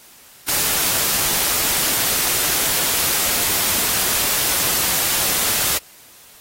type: noise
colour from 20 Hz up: white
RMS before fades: -19 dBFS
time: 0.48-5.78 s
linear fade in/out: 5 ms
effects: white hiss -46 dBFS RMS until 6.4 s + AAC 48 kbps